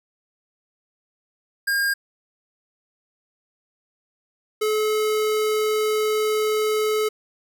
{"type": "tone pair in turn", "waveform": "square", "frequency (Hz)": [1615, 429.6], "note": ["G#6", "A4"], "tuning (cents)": [-49, -41], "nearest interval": "octave + major seventh", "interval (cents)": 2292, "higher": "first", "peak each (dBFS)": -20, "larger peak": "neither", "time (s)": [[1.67, 1.94], [4.61, 7.09]], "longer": "second", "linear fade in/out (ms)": 10, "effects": []}